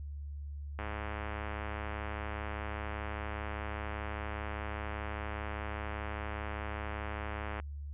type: click train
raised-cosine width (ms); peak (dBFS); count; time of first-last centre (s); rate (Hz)
0.5; -24; 716; 0.79-7.6; 105
effects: added 72 Hz sine -39 dBFS peak until 7.93 s + resampled to 8000 Hz